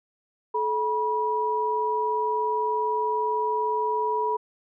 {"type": "tone pair together", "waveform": "sine", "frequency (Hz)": [431.6, 969], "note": ["A4", "B5"], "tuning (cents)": [-33, -33], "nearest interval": "octave + major second", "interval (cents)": 1400, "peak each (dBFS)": [-27, -24], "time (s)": [0.54, 4.37], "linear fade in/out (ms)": 10, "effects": []}